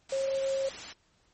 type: tone in noise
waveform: sine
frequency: 540 Hz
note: C#5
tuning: 45 cents flat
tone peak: -27 dBFS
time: 0.12-0.69 s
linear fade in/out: 5 ms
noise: white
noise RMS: -41 dBFS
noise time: 0.09-0.93 s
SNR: +11 dB
effects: pink hiss -68 dBFS RMS until 1.33 s + MP3 32 kbps